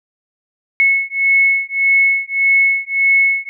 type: beating tone pair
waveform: sine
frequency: 2194 / 2195.7 Hz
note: C#7 / C#7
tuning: -18 / -17 cents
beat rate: 1.7 Hz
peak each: -14 dBFS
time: 0.8-3.49 s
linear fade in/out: 0 ms
effects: none

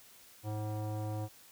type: tone with low-pass filter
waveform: square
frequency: 106.6 Hz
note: G#2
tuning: 46 cents sharp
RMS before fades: -37 dBFS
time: 0.43-1.29 s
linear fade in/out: 50 ms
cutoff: 770 Hz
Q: 2
effects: white hiss -58 dBFS RMS until 1.51 s

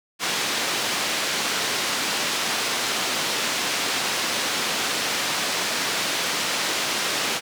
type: band-pass noise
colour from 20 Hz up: white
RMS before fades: -25 dBFS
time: 0.19-7.41 s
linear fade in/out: 50 ms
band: 180 to 5000 Hz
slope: 12 dB/octave
effects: none

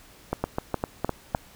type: two click trains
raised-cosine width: 1 ms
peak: -11 / -10 dBFS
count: 5 / 4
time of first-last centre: 0.33-1.348 / 0.44-1.349 s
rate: 3.93 / 3.3 Hz
effects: pink hiss -52 dBFS RMS until 1.55 s

